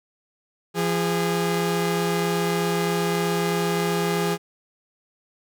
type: tone pair together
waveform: sawtooth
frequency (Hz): 171.05 / 409.9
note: F3 / G#4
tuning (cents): -36 / -23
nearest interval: octave + minor third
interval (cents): 1513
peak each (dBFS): -20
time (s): 0.74-4.38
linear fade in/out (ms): 50
effects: none